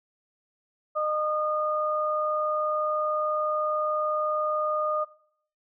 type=tone pair together; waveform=sine; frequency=610.8 / 1223 Hz; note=D#5 / D#6; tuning=-32 / -30 cents; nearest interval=octave; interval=1202 cents; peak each=-27 dBFS; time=0.95-5.05 s; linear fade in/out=20 ms; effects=noise-tail reverb RT60 0.6 s tail -18 dB re dry